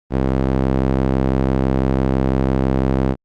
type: tone with band-pass filter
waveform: sawtooth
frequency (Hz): 66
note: C2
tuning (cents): +16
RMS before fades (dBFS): -17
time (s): 0.1-3.16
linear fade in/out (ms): 50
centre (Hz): 310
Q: 0.61
effects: Opus 24 kbps